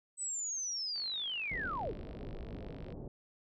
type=linear sweep; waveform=sine; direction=down; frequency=8150 to 219.1 Hz; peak=-35 dBFS; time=0.17-1.95 s; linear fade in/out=50 ms
type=click train; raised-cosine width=0.3 ms; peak=-39 dBFS; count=100; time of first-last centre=0.96-2.924 s; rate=50.4 Hz
type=low-pass noise; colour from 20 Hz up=pink; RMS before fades=-44 dBFS; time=1.51-3.08 s; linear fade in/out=2 ms; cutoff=600 Hz; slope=24 dB/octave
effects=none